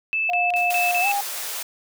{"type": "tone bursts", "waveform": "sine", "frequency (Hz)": 2628, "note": "E7", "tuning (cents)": -6, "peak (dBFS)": -20, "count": 5, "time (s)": [0.13, 1.116], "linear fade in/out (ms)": 0, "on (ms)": 170, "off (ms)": 34}
{"type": "tone with pitch glide", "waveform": "sine", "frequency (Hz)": [710, 806.2], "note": ["F5", "G5"], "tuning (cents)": [28, 48], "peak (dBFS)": -21, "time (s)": [0.29, 1.21], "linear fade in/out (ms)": 5, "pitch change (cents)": 220, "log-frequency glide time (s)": [1.01, 1.07]}
{"type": "noise with exponential decay", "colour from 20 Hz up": "white", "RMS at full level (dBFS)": -37, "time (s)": [0.56, 1.07], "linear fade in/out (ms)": 2, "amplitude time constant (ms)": 110}
{"type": "high-pass noise", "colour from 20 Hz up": "white", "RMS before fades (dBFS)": -30, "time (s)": [0.7, 1.63], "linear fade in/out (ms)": 5, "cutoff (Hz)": 460, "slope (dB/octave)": 24}
{"effects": []}